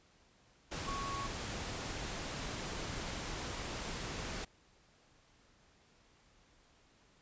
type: tone in noise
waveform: sine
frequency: 1108.7 Hz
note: C#6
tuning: in tune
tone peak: -39 dBFS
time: 0.87-1.27 s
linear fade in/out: 10 ms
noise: pink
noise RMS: -41 dBFS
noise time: 0.71-4.45 s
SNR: -1 dB
effects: pink hiss -67 dBFS RMS until 7.21 s + resampled to 16000 Hz